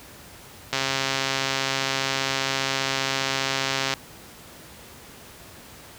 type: click train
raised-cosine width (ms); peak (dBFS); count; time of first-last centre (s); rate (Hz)
0.2; -6; 434; 0.73-3.937; 135
effects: pink hiss -45 dBFS RMS until 5.98 s + high-pass 60 Hz 12 dB/octave